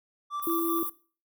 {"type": "tone with tremolo", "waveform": "triangle", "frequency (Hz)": 1169, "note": "D6", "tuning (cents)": -8, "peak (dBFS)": -28, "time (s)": [0.3, 0.9], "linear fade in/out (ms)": 50, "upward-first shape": "square", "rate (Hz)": 5.1, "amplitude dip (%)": 45}
{"type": "high-pass noise", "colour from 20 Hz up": "white", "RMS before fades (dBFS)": -34, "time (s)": [0.42, 0.9], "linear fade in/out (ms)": 10, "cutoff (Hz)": 11000, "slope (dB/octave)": 48}
{"type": "tone", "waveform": "sine", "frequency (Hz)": 334.4, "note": "E4", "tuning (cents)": 25, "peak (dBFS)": -26, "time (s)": [0.47, 0.83], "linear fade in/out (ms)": 2}
{"effects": ["noise-tail reverb RT60 0.4 s tail -19 dB re dry"]}